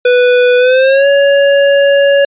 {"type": "tone with pitch glide", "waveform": "square", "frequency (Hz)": [493.9, 560.8], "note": ["B4", "C#5"], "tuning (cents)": [0, 20], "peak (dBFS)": -6, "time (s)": [0.05, 2.25], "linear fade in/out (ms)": 5, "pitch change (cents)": 220, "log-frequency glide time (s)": [0.58, 1.07], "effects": ["resampled to 8000 Hz"]}